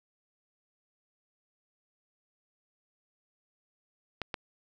clicks, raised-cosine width 0.3 ms, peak -17 dBFS, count 2, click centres 4.217 / 4.342 s, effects none

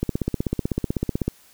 click train, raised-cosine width 3 ms, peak -9 dBFS, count 21, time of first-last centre 0.03-1.28 s, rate 16 Hz, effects white hiss -54 dBFS RMS until 1.53 s

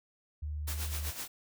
sine tone, 75.1 Hz, D2, 39 cents sharp, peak -34 dBFS, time 0.42-1.11 s, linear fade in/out 10 ms
white noise with tremolo, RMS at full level -38 dBFS, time 0.67-1.28 s, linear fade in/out 10 ms, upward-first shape sine, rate 7.9 Hz, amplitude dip 65%
effects none

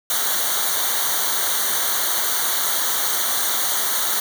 white noise with comb filter, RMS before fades -21 dBFS, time 0.1-4.2 s, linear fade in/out 2 ms, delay 0.39 ms, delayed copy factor -0.95, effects none

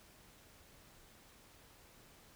silence, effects pink hiss -62 dBFS RMS until 2.35 s

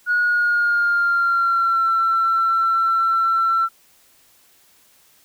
sine tone with pitch glide, 1451 to 1346 Hz, F#6 to E6, -34 to +36 cents, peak -14 dBFS, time 0.06-3.69 s, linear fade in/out 50 ms, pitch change -130 cents, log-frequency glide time 0.2-1.88 s, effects tanh soft clip ceiling -11 dBFS + white hiss -55 dBFS RMS until 5.24 s

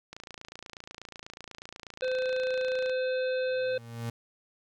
click train, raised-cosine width 0.2 ms, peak -25 dBFS, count 79, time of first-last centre 0.13-2.896 s, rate 28.2 Hz
harmonic tone, 513 Hz, C5, 34 cents flat, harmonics 1 / 3 / 5 / 7 / 8, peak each -27 / -38 / -42 / -46 / -47 dBFS, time 2.02-3.78 s, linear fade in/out 5 ms
35% pulse tone with exponential growth, 116.54 Hz, A#2, in tune, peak -29 dBFS, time 3.41-4.1 s, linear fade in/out 5 ms, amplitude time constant 150 ms
effects none

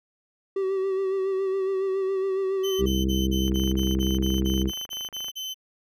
triangle tone with vibrato, 384.3 Hz, G4, 34 cents flat, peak -21 dBFS, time 0.56-2.86 s, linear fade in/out 5 ms, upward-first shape sine, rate 7.2 Hz, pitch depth 33 cents each way
35% pulse tone bursts, 3056 Hz, G7, 45 cents flat, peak -29 dBFS, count 13, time 2.63-5.544 s, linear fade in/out 20 ms, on 190 ms, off 37 ms
harmonic tone, 65.5 Hz, C2, 2 cents sharp, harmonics 1 / 2 / 3 / 4 / 5 / 6 / 7, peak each -25 / -35 / -26 / -37 / -28 / -35 / -40 dBFS, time 2.78-4.72 s, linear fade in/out 50 ms
click train, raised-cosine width 0.5 ms, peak -29 dBFS, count 47, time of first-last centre 3.48-5.284 s, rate 25.5 Hz
effects none

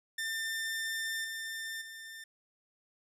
sawtooth tone with level steps, 1795 Hz, A6, 34 cents sharp, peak -30 / -34 / -41 dBFS, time 0.18-2.24 s, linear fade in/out 5 ms, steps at 1.24 / 1.81 s, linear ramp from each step 10 ms, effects resampled to 32000 Hz

